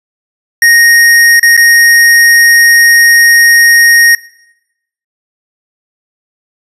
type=tone with dropouts; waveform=square; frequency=1865 Hz; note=A#6; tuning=in tune; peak=-3 dBFS; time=0.62-4.15 s; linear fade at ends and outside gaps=2 ms; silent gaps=1.396-1.429 / 1.567-1.575 s; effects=noise-tail reverb RT60 0.9 s tail -20 dB re dry + resampled to 32000 Hz